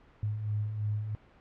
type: beating tone pair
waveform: sine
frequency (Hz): 103 / 106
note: G#2 / G#2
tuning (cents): -14 / +36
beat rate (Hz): 3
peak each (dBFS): -39 / -30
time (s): 0.23-1.15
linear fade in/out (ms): 0
effects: pink hiss -59 dBFS RMS until 1.4 s + low-pass 2000 Hz 12 dB/octave